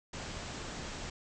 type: low-pass noise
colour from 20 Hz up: pink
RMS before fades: -42 dBFS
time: 0.13-1.1 s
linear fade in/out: 5 ms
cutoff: 7900 Hz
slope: 96 dB/octave
effects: none